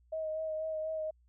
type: tone with vibrato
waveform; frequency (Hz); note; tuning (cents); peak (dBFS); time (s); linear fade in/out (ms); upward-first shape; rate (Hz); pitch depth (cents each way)
sine; 630; D#5; +21; -33; 0.12-1.11; 10; sine; 4.1; 21
effects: added 60 Hz sine -63 dBFS peak until 1.28 s